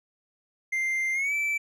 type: tone with pitch glide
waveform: triangle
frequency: 2093 to 2322 Hz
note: C7 to D7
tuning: 0 to -20 cents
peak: -23 dBFS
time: 0.72-1.58 s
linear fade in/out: 10 ms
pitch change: +180 cents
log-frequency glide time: 1.13-1.34 s
effects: none